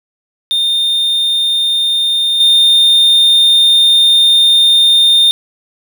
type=tone with level steps; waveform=triangle; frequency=3635 Hz; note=A#7; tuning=44 cents flat; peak=-9 / -4 dBFS; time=0.51-5.31 s; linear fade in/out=0 ms; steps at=2.4 s; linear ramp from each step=5 ms; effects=none